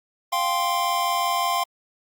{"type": "chord", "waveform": "square", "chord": "F suspended second", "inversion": "none", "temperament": "equal", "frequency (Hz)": [698.5, 784, 1046.5], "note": ["F5", "G5", "C6"], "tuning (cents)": [0, 0, 0], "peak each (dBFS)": [-27, -29, -24], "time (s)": [0.32, 1.64], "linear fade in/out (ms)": 10, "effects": ["Opus 48 kbps"]}